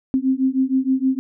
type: beating tone pair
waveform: sine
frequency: 260 / 266.4 Hz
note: C4 / C4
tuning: -11 / +31 cents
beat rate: 6.4 Hz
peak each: -19 dBFS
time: 0.14-1.19 s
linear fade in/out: 0 ms
effects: none